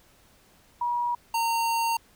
sine / square tone pair in turn, 961 / 919.5 Hz, B5 / A#5, -48 / -24 cents, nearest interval minor second, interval 76 cents, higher first, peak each -24 dBFS, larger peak neither, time 0.81-1.15 / 1.34-1.97 s, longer second, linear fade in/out 5 ms, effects pink hiss -59 dBFS RMS until 2.15 s

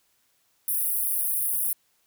pink high-pass noise, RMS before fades -26 dBFS, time 0.68-1.73 s, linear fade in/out 2 ms, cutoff 9600 Hz, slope 96 dB/octave, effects white hiss -68 dBFS RMS until 2.06 s

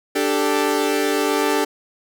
sawtooth chord, D suspended fourth, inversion none, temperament equal, 293.7 / 392 / 440 Hz, D4 / G4 / A4, 0 / 0 / 0 cents, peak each -18 dBFS, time 0.15-1.65 s, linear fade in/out 10 ms, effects none

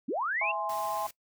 sine linear sweep, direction up, 195.4 to 2794 Hz, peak -28 dBFS, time 0.08-0.52 s, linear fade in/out 10 ms
sine chord, E augmented, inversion none, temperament equal, 659.3 / 830.6 / 1046.5 Hz, E5 / G#5 / B#5, 0 / 0 / 0 cents, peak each -35 / -33 / -34 dBFS, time 0.41-1.07 s, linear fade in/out 5 ms
white noise, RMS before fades -45 dBFS, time 0.69-1.11 s, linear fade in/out 5 ms
effects noise-tail reverb RT60 0.1 s tail -19 dB re dry

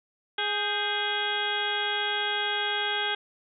harmonic tone with a mistuned harmonic, 415.3 Hz, G#4, in tune, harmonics 1 / 2 / 3 / 4 / 5 / 6 / 7 / 8 / 9, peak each -36 / -33 / -40 / -31 / -37 / -39 / -39 / -30 / -42 dBFS, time 0.38-3.15 s, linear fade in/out 5 ms, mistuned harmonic 4, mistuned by -90 cents, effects none

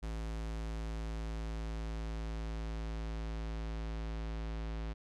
square tone with low-pass filter sweep, 55 Hz, A1, in tune, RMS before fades -39 dBFS, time 0.02-4.94 s, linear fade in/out 20 ms, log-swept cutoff 8100 to 4400 Hz, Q 0.87, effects none

